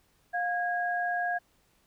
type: tone pair together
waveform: sine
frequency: 707.8 / 1643 Hz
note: F5 / G#6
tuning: +23 / -19 cents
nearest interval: octave + minor third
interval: 1458 cents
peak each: -29 / -31 dBFS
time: 0.33-1.39 s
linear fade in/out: 20 ms
effects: pink hiss -68 dBFS RMS until 1.86 s